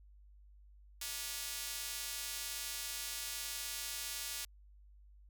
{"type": "tone with high-pass filter", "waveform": "square", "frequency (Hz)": 130.3, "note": "C3", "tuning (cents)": -7, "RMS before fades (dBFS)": -42, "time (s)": [1.01, 4.45], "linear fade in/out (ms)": 5, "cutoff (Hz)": 3900, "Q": 0.52, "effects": ["added 50 Hz sine -57 dBFS peak until 5.29 s"]}